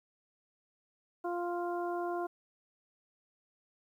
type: harmonic tone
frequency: 349.2 Hz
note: F4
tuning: in tune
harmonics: 1 / 2 / 3 / 4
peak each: -35 / -37 / -42 / -46 dBFS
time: 1.24-2.27 s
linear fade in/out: 10 ms
effects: 11-bit